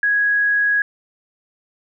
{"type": "tone", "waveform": "sine", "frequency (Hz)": 1661.2, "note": "G#6", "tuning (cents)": 0, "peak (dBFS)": -14, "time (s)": [0.03, 0.82], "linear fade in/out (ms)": 2, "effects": []}